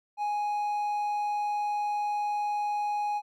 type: tone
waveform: triangle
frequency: 830.6 Hz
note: G#5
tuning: in tune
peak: -25 dBFS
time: 0.17-3.22 s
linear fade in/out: 50 ms
effects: none